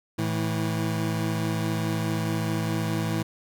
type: tone pair together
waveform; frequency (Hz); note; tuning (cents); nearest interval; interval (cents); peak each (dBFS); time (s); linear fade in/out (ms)
25% pulse; 110 / 162.64; A2 / E3; 0 / -23; perfect fifth; 677; -24; 0.18-3.23; 10
effects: none